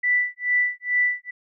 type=tone with tremolo; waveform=sine; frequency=1975.5 Hz; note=B6; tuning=in tune; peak=-16 dBFS; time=0.03-1.31 s; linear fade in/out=10 ms; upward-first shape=sine; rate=2.3 Hz; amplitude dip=100%; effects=none